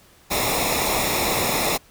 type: noise with comb filter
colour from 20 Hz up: pink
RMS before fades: -22 dBFS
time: 0.3-1.78 s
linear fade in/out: 20 ms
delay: 0.65 ms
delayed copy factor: -0.7
effects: pink hiss -53 dBFS RMS until 1.9 s